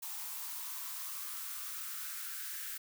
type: noise with high-pass filter sweep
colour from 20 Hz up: blue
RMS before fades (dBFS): -42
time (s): 0.02-2.78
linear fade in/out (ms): 10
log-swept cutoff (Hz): 870 to 1600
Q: 4.1
effects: none